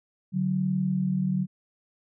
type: tone pair together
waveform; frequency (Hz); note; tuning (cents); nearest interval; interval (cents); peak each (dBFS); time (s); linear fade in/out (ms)
sine; 145.8 / 186.54; D3 / F#3; -12 / +14; major third; 426; -29 / -24; 0.32-1.47; 50
effects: none